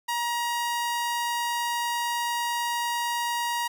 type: tone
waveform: sawtooth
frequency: 949 Hz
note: A#5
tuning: 31 cents sharp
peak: -22 dBFS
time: 0.08-3.68 s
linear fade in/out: 10 ms
effects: 10-bit